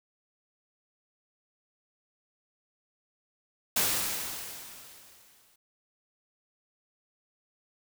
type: noise with exponential decay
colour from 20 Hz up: white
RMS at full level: -25 dBFS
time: 3.76-5.56 s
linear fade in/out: 5 ms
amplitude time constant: 390 ms
effects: none